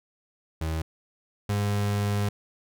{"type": "tone pair in turn", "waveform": "35% pulse", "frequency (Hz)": [79.9, 102.27], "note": ["D#2", "G#2"], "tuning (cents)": [47, -26], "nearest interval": "major third", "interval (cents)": 427, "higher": "second", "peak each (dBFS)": [-25, -22], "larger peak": "second", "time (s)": [[0.61, 0.82], [1.49, 2.29]], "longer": "second", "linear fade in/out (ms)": 5, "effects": []}